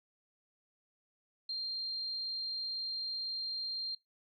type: tone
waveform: sine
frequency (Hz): 4186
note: C8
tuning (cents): 0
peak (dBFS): -35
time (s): 1.49-3.95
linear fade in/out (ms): 5
effects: noise-tail reverb RT60 0.2 s tail -22 dB re dry